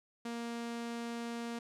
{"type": "tone", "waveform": "sawtooth", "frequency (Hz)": 234.3, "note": "A#3", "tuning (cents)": 9, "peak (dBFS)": -34, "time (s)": [0.25, 1.59], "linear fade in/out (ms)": 5, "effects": ["low-pass 9000 Hz 12 dB/octave"]}